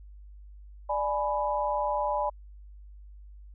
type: tone cluster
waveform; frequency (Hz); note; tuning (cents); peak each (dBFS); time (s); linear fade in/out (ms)
sine; 592 / 840 / 990; D5 / G#5 / B5; +14 / +19 / +4; -30; 0.89-2.3; 10
effects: added 50 Hz sine -45 dBFS peak until 3.54 s